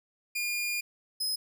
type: tone pair in turn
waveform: sawtooth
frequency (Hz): 2420 / 5082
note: D#7 / D#8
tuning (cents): -49 / +36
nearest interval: octave + minor second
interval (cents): 1285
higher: second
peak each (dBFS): -26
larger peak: neither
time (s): 0.35-0.81 / 1.2-1.36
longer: first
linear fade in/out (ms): 10
effects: none